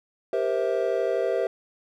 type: chord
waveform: triangle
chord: C dominant seventh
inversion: second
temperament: just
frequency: 392.4 / 470.9 / 523.3 / 654.1 Hz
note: G4 / Bb4 / C5 / E5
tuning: +2 / +18 / 0 / -14 cents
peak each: -26 dBFS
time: 0.33-1.47 s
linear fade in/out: 2 ms
effects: none